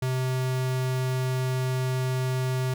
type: tone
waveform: square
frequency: 129.1 Hz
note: C3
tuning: 23 cents flat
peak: -25 dBFS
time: 0.02-2.74 s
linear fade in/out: 5 ms
effects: none